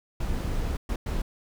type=noise bursts at uneven times; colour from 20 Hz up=brown; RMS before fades=-28 dBFS; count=3; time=0.2-0.77 / 0.89-0.96 / 1.06-1.22 s; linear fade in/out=5 ms; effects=none